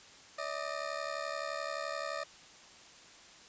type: ring-modulated tone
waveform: 20% pulse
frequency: 609 Hz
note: D#5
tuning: 37 cents flat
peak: -28 dBFS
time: 0.38-2.24 s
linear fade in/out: 10 ms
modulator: 35.8 Hz
effects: white hiss -55 dBFS RMS until 3.48 s + resampled to 16000 Hz